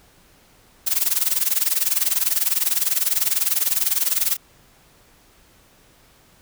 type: noise with tremolo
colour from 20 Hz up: blue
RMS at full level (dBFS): -17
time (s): 0.86-4.37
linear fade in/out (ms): 20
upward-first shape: sine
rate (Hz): 20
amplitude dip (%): 85
effects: pink hiss -54 dBFS RMS until 6.41 s